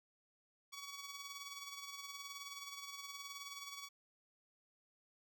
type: tone with tremolo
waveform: 10% pulse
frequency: 1129 Hz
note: C#6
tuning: 31 cents sharp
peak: -37 dBFS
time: 0.72-3.89 s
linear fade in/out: 20 ms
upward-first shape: sine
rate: 19 Hz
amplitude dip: 50%
effects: none